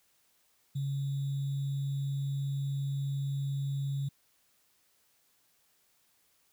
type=tone with sample-and-hold; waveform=sine; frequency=138.59 Hz; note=C#3; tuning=in tune; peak=-30 dBFS; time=0.75-4.09 s; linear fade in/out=10 ms; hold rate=3675 Hz; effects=white hiss -70 dBFS RMS until 6.52 s